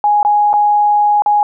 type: tone with dropouts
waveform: sine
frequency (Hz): 830.6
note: G#5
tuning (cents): 0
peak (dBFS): -8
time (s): 0.04-1.43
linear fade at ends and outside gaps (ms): 1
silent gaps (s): 0.23-0.249 / 0.531-0.538 / 1.221-1.261
effects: none